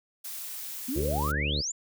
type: noise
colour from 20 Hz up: blue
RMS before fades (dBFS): -38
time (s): 0.24-1.32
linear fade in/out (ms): 10
type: exponential sweep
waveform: sine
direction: up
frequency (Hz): 233.7 to 7459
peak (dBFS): -29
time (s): 0.88-1.72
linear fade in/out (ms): 10
type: harmonic tone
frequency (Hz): 73.42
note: D2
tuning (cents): 0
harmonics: 1 / 2 / 3 / 4 / 5 / 6 / 7 / 8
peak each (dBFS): -30 / -34 / -40 / -39 / -43 / -41 / -42 / -47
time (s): 0.95-1.62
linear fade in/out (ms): 20
effects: none